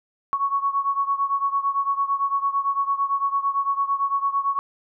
sine beating tone pair, 1108.7 / 1117.6 Hz, C#6 / C#6, 0 / +14 cents, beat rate 8.9 Hz, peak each -22 / -25 dBFS, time 0.33-4.59 s, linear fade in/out 0 ms, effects none

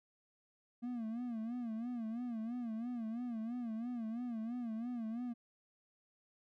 triangle tone with vibrato, 233.1 Hz, A#3, in tune, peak -36 dBFS, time 0.82-5.34 s, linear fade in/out 20 ms, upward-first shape sine, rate 3 Hz, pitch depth 110 cents each way, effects none

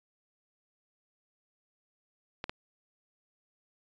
clicks, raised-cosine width 0.3 ms, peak -19 dBFS, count 2, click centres 2.441 / 2.495 s, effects resampled to 16000 Hz

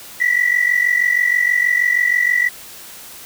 sine tone pair together, 1933.7 / 1980 Hz, B6 / B6, -37 / +4 cents, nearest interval unison, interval 41 cents, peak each -15 dBFS, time 0.2-2.49 s, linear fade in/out 10 ms, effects tanh soft clip ceiling -6 dBFS + white hiss -37 dBFS RMS until 3.25 s

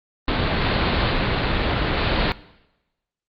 pink low-pass noise, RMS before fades -21 dBFS, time 0.28-2.32 s, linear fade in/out 0 ms, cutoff 4500 Hz, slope 96 dB/octave, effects noise-tail reverb RT60 1.0 s tail -20 dB re dry + Opus 32 kbps

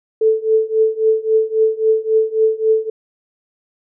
sine tone with tremolo, 440 Hz, A4, in tune, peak -8 dBFS, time 0.21-2.9 s, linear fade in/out 5 ms, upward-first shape triangle, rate 3.7 Hz, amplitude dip 95%, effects none

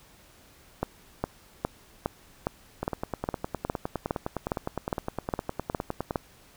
two click trains, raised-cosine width 1 ms, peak -12 / -15 dBFS, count 14 / 33, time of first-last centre 0.83-6.158 / 2.83-6.109 s, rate 2.44 / 9.76 Hz, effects pink hiss -56 dBFS RMS until 6.56 s

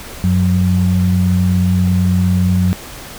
sine tone pair together, 93.5 / 181.78 Hz, F#2 / F#3, +19 / -30 cents, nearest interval octave, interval 1151 cents, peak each -13 dBFS, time 0.24-2.73 s, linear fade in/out 0 ms, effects pink hiss -32 dBFS RMS until 3.18 s

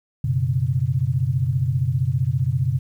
sine chord, F# suspended fourth, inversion none, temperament equal, 92.5 / 123.47 / 138.59 Hz, F#2 / B2 / C#3, 0 / 0 / 0 cents, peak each -26 / -21 / -22 dBFS, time 0.24-2.79 s, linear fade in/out 5 ms, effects 9-bit

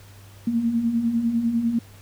sine beating tone pair, 224.3 / 234.3 Hz, A3 / A#3, +34 / +9 cents, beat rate 10 Hz, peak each -28 / -20 dBFS, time 0.47-1.79 s, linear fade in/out 5 ms, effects added 99 Hz sine -45 dBFS peak until 2.01 s + pink hiss -51 dBFS RMS until 2.01 s

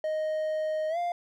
triangle tone with pitch glide, 622.3 to 698.5 Hz, D#5 to F5, 0 to 0 cents, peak -25 dBFS, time 0.04-1.12 s, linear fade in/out 2 ms, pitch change +200 cents, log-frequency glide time 0.89-0.98 s, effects none

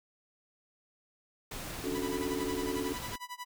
pink noise, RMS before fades -41 dBFS, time 1.51-3.16 s, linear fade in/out 5 ms
sine chord, D major seventh, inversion third, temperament just, 275.3 / 293.7 / 367.1 / 440.5 Hz, C#4 / D4 / F#4 / A4, -12 / 0 / -14 / +2 cents, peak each -37 / -39 / -37 / -38 dBFS, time 1.83-2.94 s, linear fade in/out 20 ms
sawtooth tone with tremolo, 987.8 Hz, B5, in tune, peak -34 dBFS, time 1.94-3.45 s, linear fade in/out 20 ms, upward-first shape sine, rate 11 Hz, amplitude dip 95%
effects none

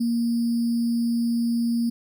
sine tone with sample-and-hold, 234.1 Hz, A#3, 8 cents sharp, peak -20 dBFS, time 0-1.9 s, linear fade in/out 10 ms, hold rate 4900 Hz, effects none

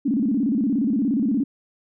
sine tone with vibrato, 247.9 Hz, B3, 7 cents sharp, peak -18 dBFS, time 0.05-1.44 s, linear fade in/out 10 ms, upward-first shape square, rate 17 Hz, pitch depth 220 cents each way, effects none

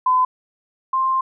sine tone pair in turn, 1016 / 1051.8 Hz, B5 / C6, +49 / +9 cents, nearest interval minor second, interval 60 cents, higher second, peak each -13 / -16 dBFS, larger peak first, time 0.06-0.25 / 0.93-1.21 s, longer second, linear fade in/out 5 ms, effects none

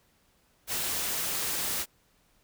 white noise, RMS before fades -31 dBFS, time 0.67-1.86 s, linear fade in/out 50 ms, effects pink hiss -67 dBFS RMS until 2.43 s

